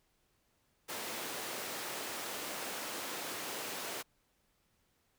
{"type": "high-pass noise", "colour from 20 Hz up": "pink", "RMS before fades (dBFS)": -41, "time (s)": [0.88, 4.03], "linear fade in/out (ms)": 20, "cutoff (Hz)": 340, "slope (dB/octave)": 12, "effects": ["pink hiss -75 dBFS RMS until 5.18 s"]}